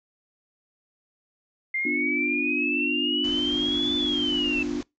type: exponential two-way sweep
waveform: sine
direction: up then down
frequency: 2093 to 3520 to 2634 Hz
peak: -24 dBFS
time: 1.74-4.63 s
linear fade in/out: 5 ms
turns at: 3.96 s
type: chord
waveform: sine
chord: B diminished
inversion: none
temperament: equal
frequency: 246.9 / 293.7 / 349.2 Hz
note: B3 / D4 / F4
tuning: 0 / 0 / 0 cents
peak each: -31 / -28 / -32 dBFS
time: 1.85-4.81 s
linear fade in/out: 5 ms
type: low-pass noise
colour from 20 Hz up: pink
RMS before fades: -41 dBFS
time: 3.24-4.83 s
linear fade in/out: 2 ms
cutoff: 7200 Hz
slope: 96 dB/octave
effects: noise-tail reverb RT60 0.2 s tail -24 dB re dry